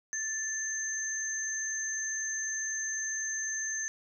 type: tone pair together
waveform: sine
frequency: 1760 / 6278 Hz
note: A6 / G8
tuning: 0 / +2 cents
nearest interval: octave + minor seventh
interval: 2202 cents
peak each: -36 / -33 dBFS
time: 0.13-3.88 s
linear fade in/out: 0 ms
effects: none